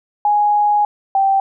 sine tone pair in turn, 830.6 / 780.5 Hz, G#5 / G5, 0 / -8 cents, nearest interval minor second, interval 108 cents, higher first, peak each -11 dBFS, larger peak neither, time 0.25-0.85 / 1.15-1.4 s, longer first, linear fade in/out 2 ms, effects none

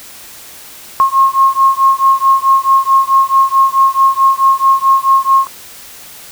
sine beating tone pair, 1076 / 1080.6 Hz, C6 / C#6, +48 / -44 cents, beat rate 4.6 Hz, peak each -10 dBFS, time 1-5.47 s, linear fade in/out 0 ms, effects white hiss -34 dBFS RMS until 6.31 s

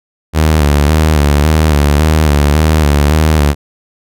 sawtooth tone with vibrato, 75.3 Hz, D2, 44 cents sharp, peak -3 dBFS, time 0.33-3.55 s, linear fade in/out 50 ms, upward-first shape square, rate 1.8 Hz, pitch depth 63 cents each way, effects none

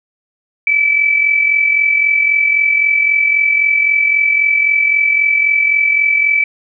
sine tone with amplitude modulation, 2308 Hz, D7, 31 cents flat, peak -7 dBFS, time 0.67-6.44 s, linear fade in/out 2 ms, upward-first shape sine, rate 43.8 Hz, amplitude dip 55%, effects none

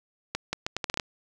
accelerating click train, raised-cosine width 0.2 ms, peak -11 dBFS, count 9, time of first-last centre 0.35-0.998 s, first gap 180 ms, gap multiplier 0.75, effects none

